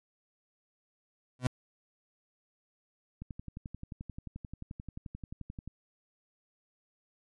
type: tone with exponential growth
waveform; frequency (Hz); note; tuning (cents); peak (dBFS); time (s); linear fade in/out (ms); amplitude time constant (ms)
30% pulse; 125.8; B2; +32; -20; 1.39-1.47; 2; 16
type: click train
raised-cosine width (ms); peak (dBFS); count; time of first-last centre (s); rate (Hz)
5; -29; 29; 3.22-5.676; 11.4
effects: resampled to 24000 Hz